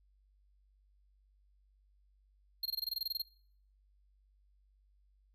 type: tone bursts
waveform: square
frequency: 4218 Hz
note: C8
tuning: 13 cents sharp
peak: -33 dBFS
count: 13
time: 2.63-3.22 s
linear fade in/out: 5 ms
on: 26 ms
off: 21 ms
effects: noise-tail reverb RT60 0.6 s tail -22 dB re dry + added 49 Hz sine -66 dBFS peak until 5.34 s